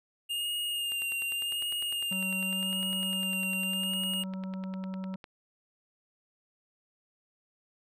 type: tone with vibrato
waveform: square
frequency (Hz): 2817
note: F7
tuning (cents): +14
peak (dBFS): -31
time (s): 0.29-4.24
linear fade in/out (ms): 20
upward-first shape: sine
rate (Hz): 0.86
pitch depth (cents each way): 30
type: click train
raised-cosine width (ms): 0.3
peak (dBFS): -29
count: 44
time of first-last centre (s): 0.92-5.242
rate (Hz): 9.95
type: harmonic tone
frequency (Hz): 189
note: F#3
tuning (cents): +37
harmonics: 1 / 3 / 5 / 7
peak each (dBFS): -34 / -48 / -52 / -56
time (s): 2.11-5.16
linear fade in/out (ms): 5
effects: none